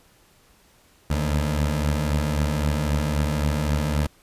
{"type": "beating tone pair", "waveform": "20% pulse", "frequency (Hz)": [73.7, 77.5], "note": ["D2", "D#2"], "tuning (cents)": [7, -6], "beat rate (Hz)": 3.8, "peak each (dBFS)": [-17, -23], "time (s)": [1.1, 4.07], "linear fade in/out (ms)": 5, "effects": ["pink hiss -57 dBFS RMS until 4.22 s", "resampled to 32000 Hz"]}